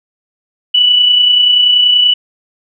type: tone with amplitude modulation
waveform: sine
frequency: 2960 Hz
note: F#7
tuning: in tune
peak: -4 dBFS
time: 0.74-2.14 s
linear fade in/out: 10 ms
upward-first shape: sine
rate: 30.4 Hz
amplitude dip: 40%
effects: none